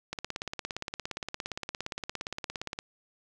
click train, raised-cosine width 0.2 ms, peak -17 dBFS, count 47, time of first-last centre 0.13-2.789 s, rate 17.3 Hz, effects none

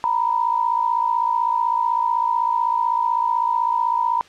sine tone pair together, 930.1 / 986 Hz, A#5 / B5, -4 / -3 cents, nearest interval minor second, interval 101 cents, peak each -20 dBFS, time 0.04-4.21 s, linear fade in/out 0 ms, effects white hiss -47 dBFS RMS until 4.28 s + low-pass 4000 Hz 12 dB/octave

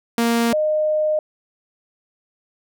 sawtooth / sine tone pair in turn, 233.1 / 614.1 Hz, A#3 / D#5, 0 / -23 cents, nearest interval octave + perfect fourth, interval 1677 cents, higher second, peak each -12 / -16 dBFS, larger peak first, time 0.18-0.53 / 0.53-1.19 s, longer second, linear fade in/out 2 ms, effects none

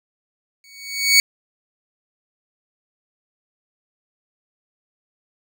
20% pulse tone with exponential growth, 2236 Hz, C#7, 14 cents sharp, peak -3 dBFS, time 0.64-1.2 s, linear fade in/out 1 ms, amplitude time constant 120 ms, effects none

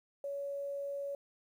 sine tone with quantisation, 562 Hz, C#5, 24 cents sharp, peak -36 dBFS, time 0.24-1.15 s, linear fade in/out 2 ms, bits 11, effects none

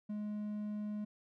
triangle tone, 209.7 Hz, G#3, 17 cents sharp, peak -35 dBFS, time 0.09-1.05 s, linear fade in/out 10 ms, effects none

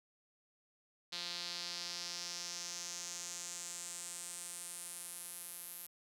sawtooth tone with band-pass filter sweep, 174.61 Hz, F3, in tune, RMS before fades -45 dBFS, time 1.12-5.87 s, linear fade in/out 10 ms, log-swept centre 4200 to 12000 Hz, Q 3.3, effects none

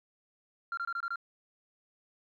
sine tone bursts, 1382 Hz, F6, 19 cents flat, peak -30 dBFS, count 6, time 0.72-1.158 s, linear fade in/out 2 ms, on 53 ms, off 24 ms, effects tanh soft clip ceiling -30 dBFS + 12-bit

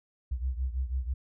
sine beating tone pair, 62.6 / 68.7 Hz, B1 / C#2, +24 / -15 cents, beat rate 6.1 Hz, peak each -30 / -34 dBFS, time 0.31-1.14 s, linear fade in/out 10 ms, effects none

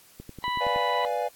click train, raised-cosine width 3 ms, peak -27 dBFS, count 7, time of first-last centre 0.2-0.761 s, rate 10.7 Hz
harmonic tone, 987.8 Hz, B5, in tune, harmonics 1 / 2 / 3 / 4, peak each -27 / -33 / -37 / -39 dBFS, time 0.44-1.05 s, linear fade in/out 0 ms
triangle chord, B diminished seventh, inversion none, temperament equal, 493.9 / 587.3 / 698.5 / 830.6 Hz, B4 / D5 / F5 / Ab5, 0 / 0 / 0 / 0 cents, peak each -29 dBFS, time 0.6-1.29 s, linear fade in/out 20 ms
effects white hiss -55 dBFS RMS until 1.35 s + AAC 64 kbps

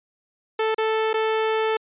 sawtooth tone with dropouts, 440 Hz, A4, in tune, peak -16 dBFS, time 0.59-1.77 s, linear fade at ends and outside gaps 5 ms, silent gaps 0.746-0.781 / 1.132-1.14 s, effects resampled to 8000 Hz

